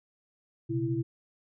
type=tone cluster; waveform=sine; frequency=122.4 / 135.4 / 332.3 Hz; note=B2 / C#3 / E4; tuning=-15 / -40 / +14 cents; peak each=-32 / -33 / -30 dBFS; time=0.69-1.03 s; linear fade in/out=20 ms; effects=none